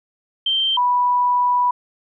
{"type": "tone pair in turn", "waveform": "sine", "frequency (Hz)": [3136, 983.2], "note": ["G7", "B5"], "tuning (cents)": [0, -8], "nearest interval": "octave + minor sixth", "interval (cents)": 2008, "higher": "first", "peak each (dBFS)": [-16, -14], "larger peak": "second", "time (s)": [[0.46, 0.77], [0.77, 1.71]], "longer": "second", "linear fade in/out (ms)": 5, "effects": []}